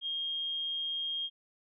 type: tone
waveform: sine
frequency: 3232 Hz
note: G#7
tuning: 48 cents flat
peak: -32 dBFS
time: 0.01-1.3 s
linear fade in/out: 50 ms
effects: none